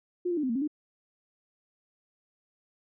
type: tone with pitch steps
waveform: sine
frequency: 356.1 / 345.9 / 300.6 / 258.4 / 229.4 / 270.1 / 301 Hz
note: F4 / F4 / D4 / C4 / A#3 / C#4 / D4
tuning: +34 / -17 / +40 / -21 / -28 / -45 / +43 cents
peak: -26 dBFS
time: 0.25-0.677 s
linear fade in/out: 10 ms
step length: 61 ms
effects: none